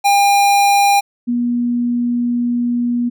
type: tone pair in turn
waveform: square / sine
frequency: 804 / 240.8 Hz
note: G5 / B3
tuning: +44 / -44 cents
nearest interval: octave + major sixth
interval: 2088 cents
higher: first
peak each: -10 / -14 dBFS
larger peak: first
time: 0.04-1.01 / 1.27-3.1 s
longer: second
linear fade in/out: 20 ms
effects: none